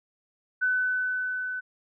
sine tone with level ramp, 1505 Hz, F#6, 29 cents sharp, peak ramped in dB -21 to -30 dBFS, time 0.61-1.61 s, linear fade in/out 20 ms, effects none

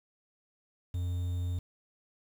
triangle tone with quantisation, 88.7 Hz, F2, 27 cents sharp, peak -28 dBFS, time 0.94-1.59 s, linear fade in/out 5 ms, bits 9, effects none

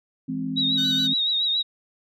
sine chord, E augmented, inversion none, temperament equal, 164.81 / 207.7 / 261.6 Hz, E3 / G#3 / B#3, 0 / 0 / 0 cents, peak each -32 / -33 / -27 dBFS, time 0.28-1.14 s, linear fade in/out 10 ms
sine tone with vibrato, 3793 Hz, A#7, 29 cents sharp, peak -20 dBFS, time 0.56-1.63 s, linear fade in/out 20 ms, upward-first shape triangle, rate 7.1 Hz, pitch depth 68 cents each way
15% pulse tone, 1500 Hz, F#6, 23 cents sharp, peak -26 dBFS, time 0.77-1.08 s, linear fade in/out 20 ms
effects resampled to 32000 Hz

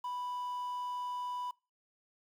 triangle tone with quantisation, 987.8 Hz, B5, in tune, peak -34 dBFS, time 0.04-1.51 s, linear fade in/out 5 ms, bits 10, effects noise-tail reverb RT60 0.3 s tail -23 dB re dry

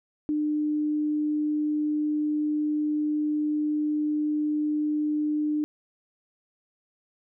sine tone, 300.9 Hz, D4, 42 cents sharp, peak -23 dBFS, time 0.29-5.64 s, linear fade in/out 0 ms, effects none

